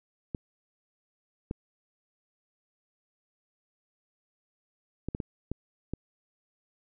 clicks, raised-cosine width 3 ms, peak -19 dBFS, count 7, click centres 0.348 / 1.511 / 5.086 / 5.149 / 5.202 / 5.516 / 5.936 s, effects none

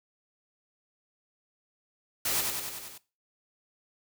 white noise with echo, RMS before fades -29 dBFS, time 2.25-2.41 s, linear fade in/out 5 ms, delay 95 ms, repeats 6, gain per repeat -3 dB, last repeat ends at 2.98 s, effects noise-tail reverb RT60 0.3 s tail -19 dB re dry

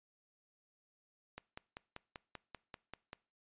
click train, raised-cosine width 0.3 ms, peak -29 dBFS, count 10, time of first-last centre 1.38-3.131 s, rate 5.14 Hz, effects noise-tail reverb RT60 0.4 s tail -23 dB re dry + resampled to 8000 Hz

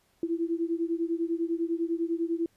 sine beating tone pair, 329.9 / 339.9 Hz, E4 / F4, +1 / -47 cents, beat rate 10 Hz, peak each -29 / -30 dBFS, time 0.23-2.46 s, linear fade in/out 2 ms, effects pink hiss -68 dBFS RMS until 2.56 s + resampled to 32000 Hz

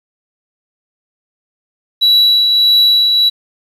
sine tone with tremolo, 3922 Hz, B7, 13 cents flat, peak -3 dBFS, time 2.01-3.3 s, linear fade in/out 20 ms, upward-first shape triangle, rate 1.6 Hz, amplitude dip 45%, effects tanh soft clip ceiling -5 dBFS + 7-bit

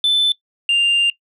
sine tone pair in turn, 3520 / 2794 Hz, A7 / F7, 0 / 0 cents, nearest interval major third, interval 400 cents, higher first, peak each -10 dBFS, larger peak neither, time 0.04-0.32 / 0.69-1.1 s, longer second, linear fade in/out 2 ms, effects noise-tail reverb RT60 0.1 s tail -21 dB re dry + tanh soft clip ceiling -11 dBFS

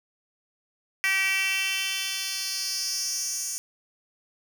10% pulse tone with high-pass filter sweep, 385.1 Hz, G4, 31 cents flat, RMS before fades -28 dBFS, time 1.04-3.58 s, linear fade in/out 0 ms, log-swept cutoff 2100 to 7100 Hz, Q 3.4, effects 9-bit

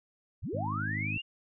sine linear sweep, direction up, 38.78 to 2874 Hz, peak -33 dBFS, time 0.42-1.22 s, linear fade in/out 20 ms
harmonic tone, 52.2 Hz, G#1, 10 cents sharp, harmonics 2 / 3 / 4 / 5 / 6, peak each -35 / -39 / -41 / -43 / -45 dBFS, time 0.53-1.18 s, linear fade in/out 5 ms
effects none

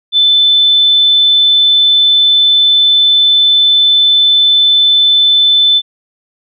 sine tone, 3520 Hz, A7, in tune, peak -5 dBFS, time 0.12-5.82 s, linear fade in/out 50 ms, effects none

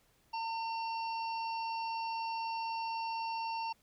harmonic tone, 908 Hz, A#5, 46 cents flat, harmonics 1 / 3 / 5 / 6, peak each -35 / -45 / -49 / -51 dBFS, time 0.33-3.73 s, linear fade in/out 10 ms, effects pink hiss -70 dBFS RMS until 3.82 s

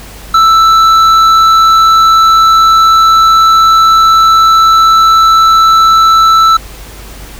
sine tone with hard clipping, 1322 Hz, E6, 5 cents sharp, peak -4 dBFS, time 0.34-6.57 s, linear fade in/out 5 ms, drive 7 dB, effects added 50 Hz sine -29 dBFS peak until 7.39 s + pink hiss -31 dBFS RMS until 7.39 s

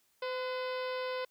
harmonic tone with a mistuned harmonic, 510 Hz, C5, 44 cents flat, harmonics 1 / 2 / 3 / 4 / 5 / 6 / 7 / 8 / 9 / 10, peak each -35 / -41 / -45 / -47 / -49 / -51 / -52 / -53 / -54 / -55 dBFS, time 0.22-1.25 s, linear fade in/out 5 ms, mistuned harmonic 3, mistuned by -51 cents, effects white hiss -72 dBFS RMS until 1.3 s

